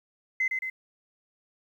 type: tone with echo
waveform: sine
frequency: 2055 Hz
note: C7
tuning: 32 cents flat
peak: -22 dBFS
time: 0.4-0.48 s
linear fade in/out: 5 ms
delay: 110 ms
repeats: 2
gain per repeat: -4 dB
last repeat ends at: 0.7 s
effects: tanh soft clip ceiling -18 dBFS + 10-bit